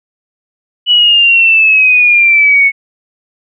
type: exponential sweep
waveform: sine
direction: down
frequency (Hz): 2960 to 2200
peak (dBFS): -4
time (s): 0.86-2.72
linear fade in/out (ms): 50
effects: none